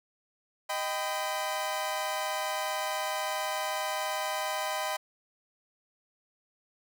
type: chord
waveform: sawtooth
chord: Eb augmented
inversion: none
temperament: equal with one note detuned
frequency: 622.3 / 784 / 1006.8 Hz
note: Eb5 / G5 / B5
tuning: 0 / 0 / +33 cents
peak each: -31 dBFS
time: 0.69-4.97 s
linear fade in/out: 10 ms
effects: none